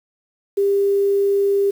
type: tone with quantisation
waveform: sine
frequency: 398.8 Hz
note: G4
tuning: 30 cents sharp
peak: -14 dBFS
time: 0.57-1.71 s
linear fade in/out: 10 ms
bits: 7
effects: none